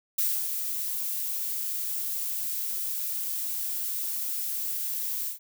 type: noise with ADSR envelope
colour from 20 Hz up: violet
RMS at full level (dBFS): -25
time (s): 0.18-5.39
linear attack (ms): 6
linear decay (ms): 280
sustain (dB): -6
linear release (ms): 120
effects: none